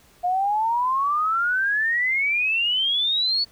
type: exponential sweep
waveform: sine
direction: up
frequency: 703 to 4492 Hz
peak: -19 dBFS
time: 0.23-3.45 s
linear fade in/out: 20 ms
effects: pink hiss -55 dBFS RMS until 3.51 s